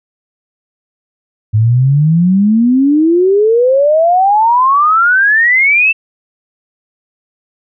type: exponential sweep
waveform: sine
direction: up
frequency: 104.7 to 2688 Hz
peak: -6 dBFS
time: 1.53-5.93 s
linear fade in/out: 20 ms
effects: none